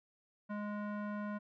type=tone with low-pass filter; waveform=square; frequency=207.7 Hz; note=G#3; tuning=in tune; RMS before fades=-40 dBFS; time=0.49-1.39 s; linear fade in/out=20 ms; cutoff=1400 Hz; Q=2; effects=none